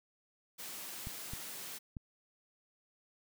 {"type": "high-pass noise", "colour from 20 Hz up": "white", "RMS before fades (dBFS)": -45, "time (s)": [0.58, 1.79], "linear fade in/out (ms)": 20, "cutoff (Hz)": 120, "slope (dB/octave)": 24}
{"type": "clicks", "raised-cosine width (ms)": 5, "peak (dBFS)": -30, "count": 3, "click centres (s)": [1.071, 1.335, 1.968]}
{"effects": []}